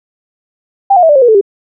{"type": "tone with pitch steps", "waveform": "sine", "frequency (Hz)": [790, 716.1, 649.1, 588.4, 533.4, 483.5, 438.3, 397.3], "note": ["G5", "F5", "E5", "D5", "C5", "B4", "A4", "G4"], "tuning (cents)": [13, 43, -27, 3, 33, -37, -7, 23], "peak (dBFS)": -3, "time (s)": [0.9, 1.412], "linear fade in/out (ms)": 10, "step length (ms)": 64, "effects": []}